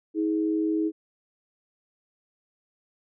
sine tone pair together, 318.8 / 419.1 Hz, D#4 / G#4, +42 / +16 cents, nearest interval perfect fourth, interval 474 cents, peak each -23 / -30 dBFS, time 0.14-0.92 s, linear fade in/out 50 ms, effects none

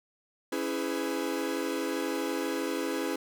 45% pulse chord, C# minor seventh, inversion none, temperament equal with one note detuned, 277.2 / 329.6 / 415.3 / 503.7 Hz, C#4 / E4 / G#4 / B4, 0 / 0 / 0 / +34 cents, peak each -35 / -34 / -36 / -36 dBFS, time 0.52-3.16 s, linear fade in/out 5 ms, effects none

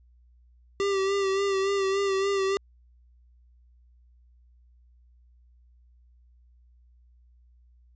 square tone with vibrato, 392 Hz, G4, in tune, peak -24 dBFS, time 0.8-2.57 s, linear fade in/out 0 ms, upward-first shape sine, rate 3.5 Hz, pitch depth 36 cents each way, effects added 60 Hz sine -55 dBFS peak until 7.95 s + resampled to 16000 Hz

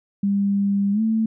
sine tone with pitch glide, 199.8 to 221.7 Hz, G3 to A3, +33 to +13 cents, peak -17 dBFS, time 0.23-1.26 s, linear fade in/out 5 ms, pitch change +180 cents, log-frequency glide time 0.92-1.01 s, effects none

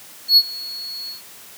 triangle tone with ADSR envelope, 4358 Hz, C#8, 30 cents flat, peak -5 dBFS, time 0.28-1.22 s, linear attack 89 ms, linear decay 52 ms, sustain -22 dB, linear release 130 ms, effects white hiss -42 dBFS RMS until 1.57 s + high-pass 100 Hz 12 dB/octave

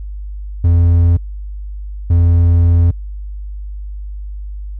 triangle tone bursts at uneven times, 85.6 Hz, F2, 34 cents flat, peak -5 dBFS, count 2, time 0.64-1.17 / 2.1-2.91 s, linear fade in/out 5 ms, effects added 50 Hz sine -23 dBFS peak until 4.79 s

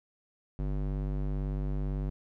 square tone with band-pass filter, 49 Hz, G1, in tune, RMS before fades -32 dBFS, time 0.59-2.1 s, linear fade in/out 0 ms, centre 140 Hz, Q 0.6, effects none

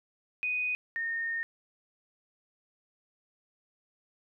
sine tone pair in turn, 2489 / 1835.3 Hz, D#7 / A#6, 0 / -27 cents, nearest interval perfect fourth, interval 527 cents, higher first, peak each -28 / -30 dBFS, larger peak first, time 0.43-0.75 / 0.96-1.43 s, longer second, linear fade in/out 0 ms, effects none

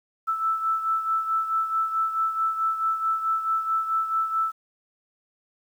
sine beating tone pair, 1318 / 1322.6 Hz, E6 / E6, -1 / +5 cents, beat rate 4.6 Hz, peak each -23 / -30 dBFS, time 0.27-4.52 s, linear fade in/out 20 ms, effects 9-bit

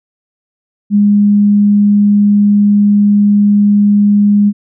sine tone, 205.1 Hz, G#3, 21 cents flat, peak -5 dBFS, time 0.9-4.53 s, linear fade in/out 50 ms, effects none

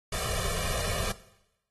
pink noise with comb filter, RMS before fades -31 dBFS, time 0.12-1.12 s, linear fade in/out 5 ms, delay 1.7 ms, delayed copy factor +0.9, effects noise-tail reverb RT60 0.9 s tail -17 dB re dry + AAC 32 kbps

